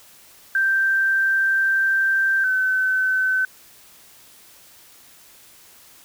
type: tone pair in turn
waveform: sine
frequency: 1568 / 1523.4 Hz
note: G6 / G6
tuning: 0 / -50 cents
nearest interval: unison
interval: 50 cents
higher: first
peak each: -16 / -17 dBFS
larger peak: first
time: 0.55-2.44 / 2.44-3.45 s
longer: first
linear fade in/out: 2 ms
effects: white hiss -49 dBFS RMS until 6.04 s